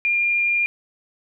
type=tone; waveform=sine; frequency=2404 Hz; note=D7; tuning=40 cents sharp; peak=-17 dBFS; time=0.05-0.66 s; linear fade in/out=0 ms; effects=none